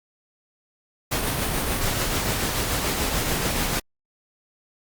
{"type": "noise with tremolo", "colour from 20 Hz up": "pink", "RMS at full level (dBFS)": -23, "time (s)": [1.11, 3.8], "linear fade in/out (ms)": 10, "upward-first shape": "triangle", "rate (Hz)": 6.9, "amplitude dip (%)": 35, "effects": ["Opus 48 kbps"]}